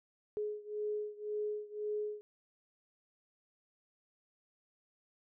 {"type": "beating tone pair", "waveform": "sine", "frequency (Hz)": [420.2, 422.1], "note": ["G#4", "G#4"], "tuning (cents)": [20, 28], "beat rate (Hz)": 1.9, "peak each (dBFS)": [-38, -40], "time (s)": [0.37, 2.21], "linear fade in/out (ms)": 0, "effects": []}